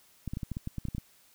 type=clicks; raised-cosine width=5 ms; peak=-22 dBFS; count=12; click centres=0.277 / 0.335 / 0.371 / 0.432 / 0.517 / 0.569 / 0.674 / 0.783 / 0.853 / 0.885 / 0.949 / 0.982 s; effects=white hiss -62 dBFS RMS until 1.34 s